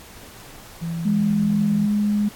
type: tone with pitch glide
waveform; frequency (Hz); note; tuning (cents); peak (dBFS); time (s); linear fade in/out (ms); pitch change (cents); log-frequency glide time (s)
sine; 167 to 164.13; E3 to E3; +23 to -7; -24; 0.81-1.87; 20; -30; 0.94-1.58
type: tone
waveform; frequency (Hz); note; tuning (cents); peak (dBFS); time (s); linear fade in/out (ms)
sine; 207.7; G#3; 0; -17; 1.05-2.29; 10
effects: pink hiss -43 dBFS RMS until 2.35 s + AAC 64 kbps